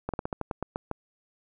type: slowing click train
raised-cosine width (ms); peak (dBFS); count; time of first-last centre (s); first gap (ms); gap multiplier
1; -16; 10; 0.09-0.913; 47; 1.16
effects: none